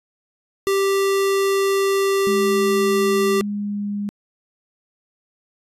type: tone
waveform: square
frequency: 392 Hz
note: G4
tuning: in tune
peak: -17 dBFS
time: 0.67-3.41 s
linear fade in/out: 0 ms
type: tone with pitch glide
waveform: sine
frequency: 207.7 to 204.2 Hz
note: G#3 to G#3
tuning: 0 to -29 cents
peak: -22 dBFS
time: 2.27-4.09 s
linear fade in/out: 0 ms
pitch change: -29 cents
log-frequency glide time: 2.76-3.88 s
effects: resampled to 32000 Hz